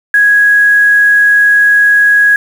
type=tone with quantisation; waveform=sine; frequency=1661.2 Hz; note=G#6; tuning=in tune; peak=-4 dBFS; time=0.14-2.36 s; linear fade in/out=2 ms; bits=5; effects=none